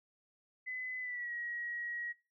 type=tone with pitch glide; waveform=sine; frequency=2016 to 1902.9 Hz; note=B6 to A#6; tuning=+35 to +35 cents; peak=-38 dBFS; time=0.66-2.13 s; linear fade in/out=20 ms; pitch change=-100 cents; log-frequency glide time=1-1.32 s; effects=noise-tail reverb RT60 0.3 s tail -21 dB re dry